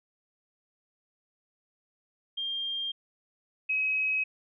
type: tone pair in turn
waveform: sine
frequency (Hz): 3200 / 2547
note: G7 / D#7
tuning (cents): +35 / +40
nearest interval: major third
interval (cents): 395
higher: first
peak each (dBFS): -30 / -25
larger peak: second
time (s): 2.37-2.92 / 3.69-4.24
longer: neither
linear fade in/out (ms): 10
effects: none